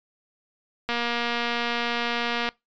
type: click train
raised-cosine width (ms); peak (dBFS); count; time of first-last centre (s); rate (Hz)
0.3; -11; 380; 0.89-2.489; 237
effects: noise-tail reverb RT60 0.2 s tail -24 dB re dry + resampled to 16000 Hz